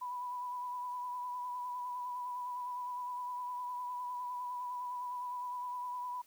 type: tone with vibrato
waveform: sine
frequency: 987.8 Hz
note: B5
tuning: in tune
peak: -37 dBFS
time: 0.01-6.22 s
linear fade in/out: 10 ms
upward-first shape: sine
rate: 9.8 Hz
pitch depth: 25 cents each way
effects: white hiss -66 dBFS RMS until 6.26 s